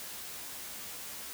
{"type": "noise with comb filter", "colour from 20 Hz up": "white", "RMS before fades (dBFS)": -43, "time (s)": [0, 1.33], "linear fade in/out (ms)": 0, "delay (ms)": 14, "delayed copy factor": 0.9, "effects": []}